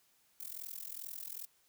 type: noise with amplitude modulation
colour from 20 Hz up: violet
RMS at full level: -41 dBFS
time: 0.4-1.46 s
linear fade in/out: 5 ms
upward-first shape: sine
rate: 42.4 Hz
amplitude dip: 95%
effects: white hiss -71 dBFS RMS until 1.68 s